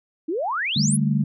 sine exponential sweep, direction up, 293.7 to 11210 Hz, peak -22 dBFS, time 0.28-0.97 s, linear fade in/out 10 ms
sine chord, D suspended fourth, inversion none, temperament equal with one note detuned, 146.83 / 197.7 / 220 Hz, D3 / G3 / A3, 0 / +15 / 0 cents, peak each -21 / -23 / -23 dBFS, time 0.76-1.24 s, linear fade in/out 5 ms
effects none

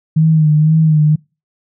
sine tone with vibrato, 155.56 Hz, D#3, in tune, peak -7 dBFS, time 0.16-1.16 s, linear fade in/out 10 ms, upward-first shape sine, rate 2 Hz, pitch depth 48 cents each way, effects noise-tail reverb RT60 0.3 s tail -26 dB re dry

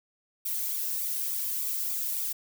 violet noise with flanger, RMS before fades -31 dBFS, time 0.45-2.33 s, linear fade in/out 10 ms, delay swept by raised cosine 0.84 to 1.94 ms, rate 3.4 Hz, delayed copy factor +0.7, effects none

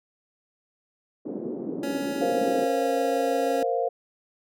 white band-pass noise, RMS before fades -32 dBFS, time 1.25-2.65 s, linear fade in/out 10 ms, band 220 to 380 Hz, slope 24 dB/octave
25% pulse tone with pitch glide, 279.5 to 274.7 Hz, C#4 to C#4, +14 to -16 cents, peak -25 dBFS, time 1.83-3.63 s, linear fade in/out 2 ms, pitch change -30 cents, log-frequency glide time 2.18-2.58 s
sine chord, Bb suspended second, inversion none, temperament equal, 466.2 / 523.3 / 698.5 Hz, Bb4 / C5 / F5, 0 / 0 / 0 cents, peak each -27 dBFS, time 2.21-3.89 s, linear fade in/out 10 ms
effects none

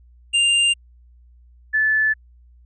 square / sine tone pair in turn, 2795 / 1740.5 Hz, F7 / A6, +1 / -19 cents, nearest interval minor sixth, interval 820 cents, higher first, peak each -15 dBFS, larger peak neither, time 0.33-0.74 / 1.73-2.14 s, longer neither, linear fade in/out 20 ms, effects added 60 Hz sine -47 dBFS peak until 2.65 s + resampled to 24000 Hz

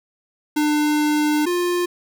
square tone pair in turn, 299.8 / 352.9 Hz, D4 / F4, +36 / +18 cents, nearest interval minor third, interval 282 cents, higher second, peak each -17 / -19 dBFS, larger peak first, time 0.56-1.46 / 1.46-1.86 s, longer first, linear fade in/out 10 ms, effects none

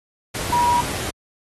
sine tone in noise, 963 Hz, B5, 44 cents flat, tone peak -15 dBFS, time 0.52-0.81 s, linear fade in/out 10 ms, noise pink, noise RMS -27 dBFS, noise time 0.34-1.11 s, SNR +9 dB, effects high-pass 60 Hz 12 dB/octave + AAC 32 kbps

